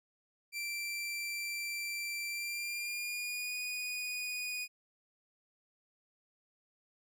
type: tone with pitch glide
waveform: sawtooth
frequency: 2349 to 2471 Hz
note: D7 to D#7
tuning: 0 to -13 cents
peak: -33 dBFS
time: 0.52-4.68 s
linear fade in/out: 50 ms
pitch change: +87 cents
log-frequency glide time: 2.28-3.58 s
effects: none